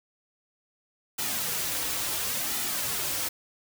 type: noise with flanger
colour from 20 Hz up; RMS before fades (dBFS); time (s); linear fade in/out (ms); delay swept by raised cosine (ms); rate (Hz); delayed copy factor
white; -30; 1.18-3.29; 10; 1.8 to 5; 0.71; -0.55
effects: none